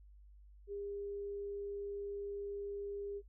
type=tone; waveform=sine; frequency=403.6 Hz; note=G#4; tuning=49 cents flat; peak=-40 dBFS; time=0.67-3.22 s; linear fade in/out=50 ms; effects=noise-tail reverb RT60 0.1 s tail -18 dB re dry + added 50 Hz sine -56 dBFS peak until 3.28 s